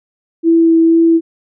sine tone with vibrato, 329.6 Hz, E4, in tune, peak -6 dBFS, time 0.43-1.21 s, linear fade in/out 50 ms, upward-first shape sine, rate 2.1 Hz, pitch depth 10 cents each way, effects none

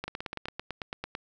two click trains, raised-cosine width 0.3 ms, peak -19 / -18 dBFS, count 4 / 11, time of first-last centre 0.08-0.456 / 0.04-1.151 s, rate 7.98 / 9 Hz, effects none

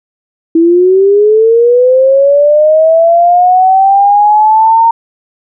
sine linear sweep, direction up, 324.5 to 923 Hz, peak -3 dBFS, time 0.55-4.91 s, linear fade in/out 5 ms, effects none

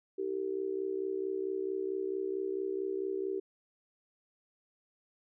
sine tone with amplitude modulation, 385.4 Hz, G4, 29 cents flat, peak -28 dBFS, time 0.18-3.4 s, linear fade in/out 10 ms, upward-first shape sine, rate 64.5 Hz, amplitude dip 85%, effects none

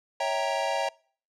square chord, C# diminished seventh, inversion none, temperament equal with one note detuned, 554.4 / 651.7 / 784 / 932.3 Hz, C#5 / E5 / G5 / Bb5, 0 / -20 / 0 / 0 cents, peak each -32 dBFS, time 0.2-0.89 s, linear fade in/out 5 ms, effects noise-tail reverb RT60 0.5 s tail -25 dB re dry + low-pass 6000 Hz 12 dB/octave

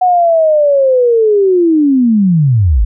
sine linear sweep, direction down, 740 to 44.51 Hz, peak -6 dBFS, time 0.01-2.85 s, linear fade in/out 10 ms, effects none

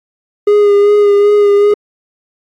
triangle tone with vibrato, 410 Hz, G#4, 22 cents flat, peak -3 dBFS, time 0.47-1.74 s, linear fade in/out 5 ms, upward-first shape sine, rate 2.6 Hz, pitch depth 23 cents each way, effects AAC 48 kbps

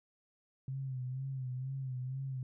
sine tone with vibrato, 130.81 Hz, C3, in tune, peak -36 dBFS, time 0.68-2.43 s, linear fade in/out 2 ms, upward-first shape sine, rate 2.1 Hz, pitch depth 63 cents each way, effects none

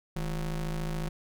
square ring-modulated tone, 92.5 Hz, F#2, in tune, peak -28 dBFS, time 0.16-1.09 s, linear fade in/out 5 ms, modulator 65.5 Hz, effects none

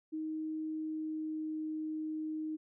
sine tone with pitch glide, 313.4 to 311.6 Hz, D#4 to D#4, +13 to +3 cents, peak -35 dBFS, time 0.12-2.57 s, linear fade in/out 20 ms, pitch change -10 cents, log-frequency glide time 0.66-1.58 s, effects none

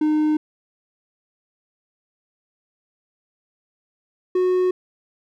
triangle tone pair in turn, 305.9 / 366.3 Hz, D#4 / F#4, -29 / -17 cents, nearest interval minor third, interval 312 cents, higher second, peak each -14 dBFS, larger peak neither, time 0.01-0.37 / 4.35-4.71 s, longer neither, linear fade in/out 5 ms, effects none

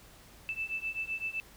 sine beating tone pair, 2637 / 2644.8 Hz, E7 / E7, 0 / +5 cents, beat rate 7.8 Hz, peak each -37 / -36 dBFS, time 0.49-1.4 s, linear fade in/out 0 ms, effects added 50 Hz sine -60 dBFS peak until 1.56 s + pink hiss -56 dBFS RMS until 1.56 s

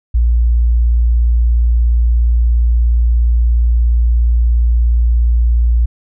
sine tone, 58.5 Hz, A#1, 7 cents sharp, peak -8 dBFS, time 0.14-5.86 s, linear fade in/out 10 ms, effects none

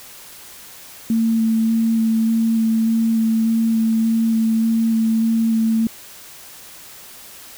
sine tone with vibrato, 224.9 Hz, A3, 38 cents sharp, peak -14 dBFS, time 1.1-5.87 s, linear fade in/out 2 ms, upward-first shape square, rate 1.7 Hz, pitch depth 10 cents each way, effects white hiss -40 dBFS RMS until 7.57 s

